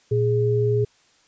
sine tone pair together, 117.01 / 415.3 Hz, A#2 / G#4, +7 / 0 cents, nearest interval octave + minor seventh, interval 2193 cents, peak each -20 dBFS, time 0.11-0.85 s, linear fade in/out 10 ms, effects white hiss -59 dBFS RMS until 1.27 s + resampled to 16000 Hz

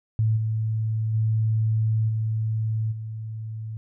sine tone with level steps, 110.2 Hz, A2, 3 cents sharp, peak -18 / -22 / -19 / -22 / -30 dBFS, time 0.19-3.77 s, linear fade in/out 0 ms, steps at 0.36 / 1.13 / 2.08 / 2.91 s, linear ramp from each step 20 ms, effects none

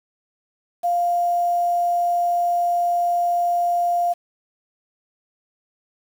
sine tone with quantisation, 698.5 Hz, F5, in tune, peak -17 dBFS, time 0.83-4.14 s, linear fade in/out 20 ms, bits 7, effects none

